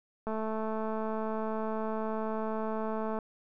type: click train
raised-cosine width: 1 ms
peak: -22 dBFS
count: 640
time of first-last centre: 0.27-3.188 s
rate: 219 Hz
effects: none